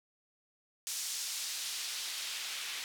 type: noise with band-pass filter sweep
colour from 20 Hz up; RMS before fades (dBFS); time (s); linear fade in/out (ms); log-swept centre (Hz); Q
white; -39; 0.87-2.84; 0; 6100 to 2800; 1
effects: none